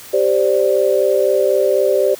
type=chord; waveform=sine; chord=G suspended fourth; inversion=none; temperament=equal; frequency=392 / 523.3 / 587.3 Hz; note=G4 / C5 / D5; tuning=0 / 0 / 0 cents; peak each=-16 dBFS; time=0.13-2.15 s; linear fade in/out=10 ms; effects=white hiss -37 dBFS RMS until 2.19 s